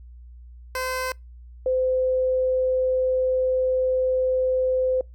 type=tone pair in turn; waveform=15% pulse / sine; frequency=514 / 514 Hz; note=C5 / C5; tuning=-31 / -31 cents; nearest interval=unison; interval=0 cents; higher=neither; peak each=-19 dBFS; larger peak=neither; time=0.75-1.12 / 1.66-5.01 s; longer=second; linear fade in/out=2 ms; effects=noise-tail reverb RT60 0.2 s tail -26 dB re dry + added 60 Hz sine -41 dBFS peak until 5.14 s